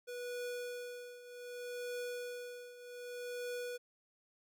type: tone with tremolo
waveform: square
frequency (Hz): 489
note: B4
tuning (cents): -17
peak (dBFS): -39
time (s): 0.07-3.78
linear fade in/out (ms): 20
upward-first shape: triangle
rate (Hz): 0.65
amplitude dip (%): 80
effects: none